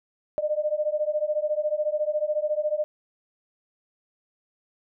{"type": "beating tone pair", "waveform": "sine", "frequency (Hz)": [598, 612], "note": ["D5", "D#5"], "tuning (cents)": [31, -29], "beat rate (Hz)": 14, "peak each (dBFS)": -26, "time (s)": [0.38, 2.84], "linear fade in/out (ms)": 0, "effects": []}